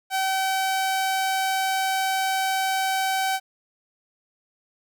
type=tone; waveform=sawtooth; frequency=766 Hz; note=G5; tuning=40 cents flat; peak=-18 dBFS; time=0.1-3.4 s; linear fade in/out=50 ms; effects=none